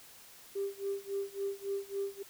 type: tone with tremolo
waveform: sine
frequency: 396.1 Hz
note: G4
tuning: 18 cents sharp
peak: -30 dBFS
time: 0.55-2.23 s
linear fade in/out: 10 ms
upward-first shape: sine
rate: 3.6 Hz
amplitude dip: 95%
effects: tanh soft clip ceiling -26 dBFS + white hiss -55 dBFS RMS until 2.29 s